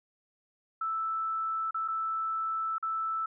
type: tone with dropouts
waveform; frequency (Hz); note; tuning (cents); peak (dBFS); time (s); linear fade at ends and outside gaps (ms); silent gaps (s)
sine; 1318.5; E6; 0; -29; 0.81-3.26; 5; 1.709-1.744 / 1.879-1.883 / 2.783-2.826
effects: none